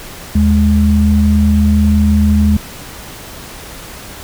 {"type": "tone pair together", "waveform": "sine", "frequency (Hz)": [78.17, 208.7], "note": ["D#2", "G#3"], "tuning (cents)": [9, 9], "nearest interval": "octave + perfect fourth", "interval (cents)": 1700, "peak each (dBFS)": -10, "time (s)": [0.35, 2.57], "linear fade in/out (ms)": 5, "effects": ["pink hiss -31 dBFS RMS until 4.23 s"]}